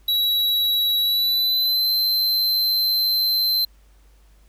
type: tone with pitch glide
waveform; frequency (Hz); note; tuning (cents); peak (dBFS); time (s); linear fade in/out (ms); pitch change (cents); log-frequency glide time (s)
square; 3896 to 4097; B7 to C8; -24 to -37; -18; 0.08-3.65; 5; +87; 0.98-1.92
effects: added 50 Hz sine -50 dBFS peak until 4.48 s + pink hiss -61 dBFS RMS until 4.48 s